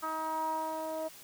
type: tone with low-pass filter sweep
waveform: 10% pulse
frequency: 317.1 Hz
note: D#4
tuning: 33 cents sharp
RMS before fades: -35 dBFS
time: 0.02-1.09 s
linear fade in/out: 20 ms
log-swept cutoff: 1200 to 700 Hz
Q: 5.6
effects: white hiss -52 dBFS RMS until 1.23 s